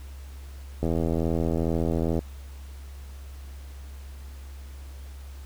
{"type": "click train", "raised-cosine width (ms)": 2, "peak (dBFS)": -13, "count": 113, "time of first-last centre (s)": [0.83, 2.191], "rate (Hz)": 82.3, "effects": ["added 68 Hz sine -38 dBFS peak until 5.45 s", "pink hiss -53 dBFS RMS until 5.45 s"]}